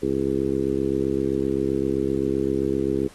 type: harmonic tone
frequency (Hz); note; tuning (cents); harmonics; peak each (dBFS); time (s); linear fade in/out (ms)
67.7; C#2; -40; 1 / 2 / 3 / 4 / 5 / 6 / 7; -35 / -33 / -31 / -28 / -25 / -25 / -34; 0.02-3.08; 10
effects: pink hiss -50 dBFS RMS until 3.14 s + AAC 32 kbps